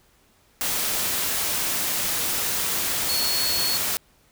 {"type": "tone in noise", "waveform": "sine", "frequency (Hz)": 4365, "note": "C#8", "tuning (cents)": -28, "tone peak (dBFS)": -24, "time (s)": [3.09, 3.77], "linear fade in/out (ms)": 0, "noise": "white", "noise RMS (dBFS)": -25, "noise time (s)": [0.61, 3.97], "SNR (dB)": -2, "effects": ["pink hiss -60 dBFS RMS until 4.31 s"]}